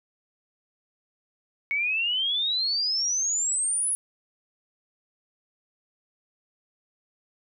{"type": "exponential sweep", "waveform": "sine", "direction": "up", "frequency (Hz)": [2207, 10548], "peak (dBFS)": -23, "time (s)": [1.71, 3.95], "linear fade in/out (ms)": 0, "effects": []}